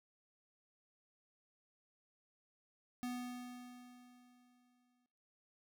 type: tone with exponential decay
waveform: square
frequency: 246.9 Hz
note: B3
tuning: in tune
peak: -39 dBFS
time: 3.03-5.06 s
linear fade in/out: 0 ms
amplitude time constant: 440 ms
effects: noise-tail reverb RT60 0.9 s tail -19 dB re dry